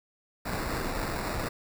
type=noise with sample-and-hold; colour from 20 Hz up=pink; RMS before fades=-32 dBFS; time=0.45-1.49 s; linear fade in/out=10 ms; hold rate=3150 Hz; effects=none